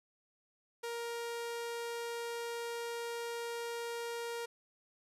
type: tone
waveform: sawtooth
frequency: 468.8 Hz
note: A#4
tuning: 10 cents sharp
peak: -34 dBFS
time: 0.83-4.46 s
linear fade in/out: 10 ms
effects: resampled to 32000 Hz